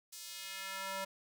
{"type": "tone with high-pass filter sweep", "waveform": "square", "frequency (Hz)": 193.3, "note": "G3", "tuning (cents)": -24, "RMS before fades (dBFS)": -43, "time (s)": [0.12, 1.05], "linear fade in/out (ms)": 10, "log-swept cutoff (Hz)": [6100, 650], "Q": 0.98, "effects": []}